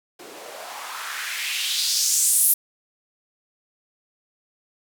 blue noise with band-pass filter sweep, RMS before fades -24 dBFS, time 0.19-2.54 s, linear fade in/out 5 ms, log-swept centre 350 to 12000 Hz, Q 2.4, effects none

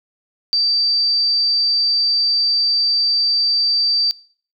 sine tone, 4655 Hz, D8, 16 cents flat, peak -13 dBFS, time 0.53-4.11 s, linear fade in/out 0 ms, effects noise-tail reverb RT60 0.5 s tail -24 dB re dry

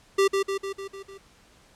square tone with echo, 392 Hz, G4, in tune, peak -18 dBFS, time 0.18-0.28 s, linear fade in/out 10 ms, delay 150 ms, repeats 6, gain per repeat -4 dB, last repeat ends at 1.18 s, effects pink hiss -57 dBFS RMS until 1.75 s + low-pass 9000 Hz 12 dB/octave

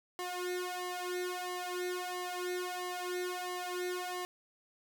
sawtooth tone with flanger, 360 Hz, F#4, 47 cents flat, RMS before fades -38 dBFS, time 0.19-4.25 s, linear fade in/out 0 ms, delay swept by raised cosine 0.99 to 2.29 ms, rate 1.5 Hz, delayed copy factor +0.9, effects none

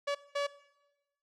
sawtooth tone bursts at uneven times, 570 Hz, C#5, 48 cents sharp, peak -26 dBFS, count 2, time 0.07-0.15 / 0.35-0.47 s, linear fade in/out 10 ms, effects noise-tail reverb RT60 1.0 s tail -18 dB re dry + low-pass 5000 Hz 12 dB/octave

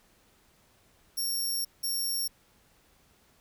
15% pulse tone bursts at uneven times, 5520 Hz, F8, 21 cents flat, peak -23 dBFS, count 2, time 1.17-1.65 / 1.83-2.28 s, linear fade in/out 10 ms, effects pink hiss -64 dBFS RMS until 3.4 s

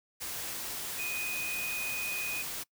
sine tone in noise, 2489 Hz, D#7, in tune, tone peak -34 dBFS, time 0.98-2.43 s, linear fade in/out 20 ms, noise white, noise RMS -38 dBFS, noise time 0.2-2.64 s, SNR +1 dB, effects noise-tail reverb RT60 0.1 s tail -23 dB re dry

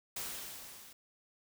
white noise with level ramp, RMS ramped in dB -39 to -55 dBFS, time 0.16-0.93 s, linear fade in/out 5 ms, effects none

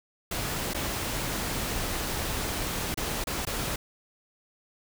pink noise with dropouts, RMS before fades -31 dBFS, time 0.31-3.76 s, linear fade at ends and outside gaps 5 ms, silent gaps 0.736-0.745 / 2.944-2.973 / 3.241-3.27 / 3.452-3.468 s, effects none

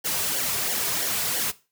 white noise with flanger, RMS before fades -26 dBFS, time 0.04-1.52 s, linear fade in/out 20 ms, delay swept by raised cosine 0.78 to 3.88 ms, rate 3 Hz, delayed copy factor -0.75, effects noise-tail reverb RT60 0.3 s tail -18 dB re dry

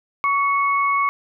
sine tone pair together, 1123.8 / 2200 Hz, C#6 / C#7, +23 / -14 cents, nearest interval octave, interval 1163 cents, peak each -17 / -23 dBFS, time 0.24-1.09 s, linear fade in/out 0 ms, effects none

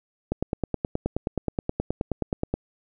click train, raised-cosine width 2 ms, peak -11 dBFS, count 22, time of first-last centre 0.32-2.54 s, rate 9.46 Hz, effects none

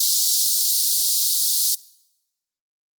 pink high-pass noise, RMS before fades -19 dBFS, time 0-1.75 s, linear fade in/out 5 ms, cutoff 4000 Hz, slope 48 dB/octave, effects noise-tail reverb RT60 0.9 s tail -22 dB re dry + Opus 24 kbps

